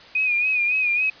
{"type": "tone with vibrato", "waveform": "sine", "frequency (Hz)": 2475, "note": "D#7", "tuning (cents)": -10, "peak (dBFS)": -18, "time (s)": [0.15, 1.1], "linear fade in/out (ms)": 5, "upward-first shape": "sine", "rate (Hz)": 3.6, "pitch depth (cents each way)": 59, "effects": ["white hiss -45 dBFS RMS until 1.2 s", "resampled to 11025 Hz"]}